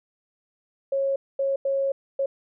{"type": "tone bursts at uneven times", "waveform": "sine", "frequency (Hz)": 547, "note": "C#5", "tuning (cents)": -23, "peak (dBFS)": -21, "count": 4, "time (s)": [[0.92, 1.16], [1.39, 1.56], [1.65, 1.92], [2.19, 2.26]], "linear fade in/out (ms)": 5, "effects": []}